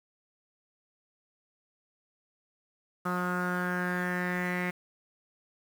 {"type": "tone with low-pass filter sweep", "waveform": "sawtooth", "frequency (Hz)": 179.4, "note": "F3", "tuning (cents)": 47, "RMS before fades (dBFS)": -31, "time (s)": [3.05, 4.71], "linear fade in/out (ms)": 10, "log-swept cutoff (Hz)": [1300, 2100], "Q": 6.7, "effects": ["8-bit"]}